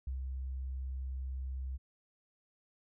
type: tone with ADSR envelope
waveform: sine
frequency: 65.41 Hz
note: C2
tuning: in tune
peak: -34 dBFS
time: 0.07-1.78 s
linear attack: 4 ms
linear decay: 120 ms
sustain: -2 dB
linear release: 25 ms
effects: none